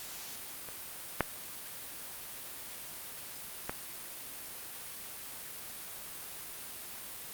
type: clicks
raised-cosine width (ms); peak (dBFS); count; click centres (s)
0.5; -29 / -10 / -18; 3; 0.688 / 1.207 / 3.695
effects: white hiss -44 dBFS RMS until 7.33 s + Opus 48 kbps